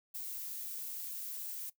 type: noise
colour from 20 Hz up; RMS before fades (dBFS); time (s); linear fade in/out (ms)
violet; -42; 0.14-1.7; 10
effects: noise-tail reverb RT60 0.1 s tail -17 dB re dry